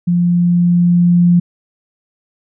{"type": "tone with level ramp", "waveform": "sine", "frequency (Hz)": 174.61, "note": "F3", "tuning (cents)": 0, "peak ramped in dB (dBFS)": [-10, -6], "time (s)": [0.07, 1.4], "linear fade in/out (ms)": 10, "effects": []}